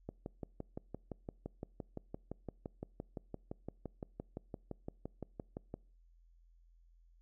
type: click train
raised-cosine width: 2 ms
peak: -28 dBFS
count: 34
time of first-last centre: 0.09-5.741 s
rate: 5.84 Hz
effects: noise-tail reverb RT60 0.5 s tail -26 dB re dry + added 42 Hz sine -62 dBFS peak until 7.21 s